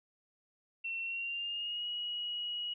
sine tone with pitch glide, 2710 to 2905 Hz, E7 to F#7, +47 to -32 cents, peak -35 dBFS, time 0.84-2.74 s, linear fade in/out 10 ms, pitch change +121 cents, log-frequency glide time 1.02-1.87 s, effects none

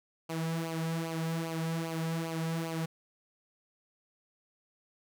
sawtooth tone with flanger, 163.5 Hz, E3, 14 cents flat, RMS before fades -34 dBFS, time 0.29-2.86 s, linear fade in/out 10 ms, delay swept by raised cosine 0.54 to 3.44 ms, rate 2.5 Hz, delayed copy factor -0.65, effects none

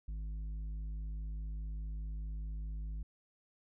sine tone with tanh clipping, 52.4 Hz, G#1, 16 cents sharp, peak -39 dBFS, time 0.08-3.03 s, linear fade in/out 5 ms, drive 7 dB, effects none

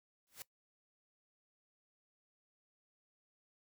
white noise with exponential growth, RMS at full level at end -44 dBFS, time 0.27-0.42 s, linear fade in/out 0 ms, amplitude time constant 31 ms, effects noise-tail reverb RT60 0.1 s tail -19 dB re dry

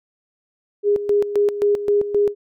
sine tone with tremolo, 410 Hz, G#4, 22 cents flat, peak -13 dBFS, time 0.83-2.35 s, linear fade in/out 50 ms, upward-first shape square, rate 3.8 Hz, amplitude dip 70%, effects none

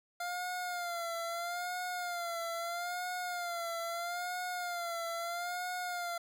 25% pulse tone with vibrato, 698 Hz, F5, 1 cent flat, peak -32 dBFS, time 0.2-6.18 s, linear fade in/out 5 ms, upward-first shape sine, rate 0.77 Hz, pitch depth 64 cents each way, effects none

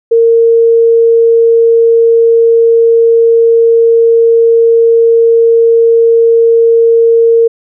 sine tone, 460 Hz, A#4, 23 cents flat, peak -3 dBFS, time 0.11-7.48 s, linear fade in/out 10 ms, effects none

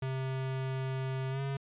square tone with pitch glide, 132.1 to 137.31 Hz, C3 to C#3, +17 to -16 cents, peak -33 dBFS, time 0.02-1.57 s, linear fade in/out 5 ms, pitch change +67 cents, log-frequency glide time 1.3-1.41 s, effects resampled to 8000 Hz

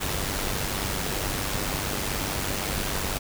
pink noise with amplitude modulation, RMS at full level -26 dBFS, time 0-3.19 s, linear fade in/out 20 ms, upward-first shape sine, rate 97.9 Hz, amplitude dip 55%, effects none

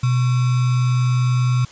sine tone with sample-and-hold, 125.1 Hz, B2, 23 cents sharp, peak -14 dBFS, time 0.03-1.65 s, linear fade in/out 5 ms, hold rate 1225 Hz, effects white hiss -44 dBFS RMS until 1.71 s + resampled to 16000 Hz

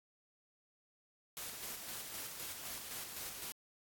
white noise with tremolo, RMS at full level -44 dBFS, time 1.37-3.52 s, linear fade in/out 0 ms, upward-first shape square, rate 3.9 Hz, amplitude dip 35%, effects AAC 64 kbps

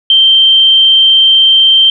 sine tone, 3136 Hz, G7, in tune, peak -3 dBFS, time 0.1-1.9 s, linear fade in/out 2 ms, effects none

